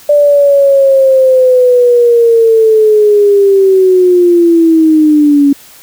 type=linear sweep; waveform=sine; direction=down; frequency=588 to 279.1 Hz; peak=-3 dBFS; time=0.09-5.53 s; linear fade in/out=5 ms; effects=white hiss -37 dBFS RMS until 5.82 s